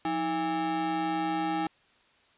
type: ring-modulated tone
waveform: square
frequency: 247.6 Hz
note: B3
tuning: 5 cents sharp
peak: -25 dBFS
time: 0.05-1.67 s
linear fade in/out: 2 ms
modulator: 566 Hz
effects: white hiss -63 dBFS RMS until 2.37 s + resampled to 8000 Hz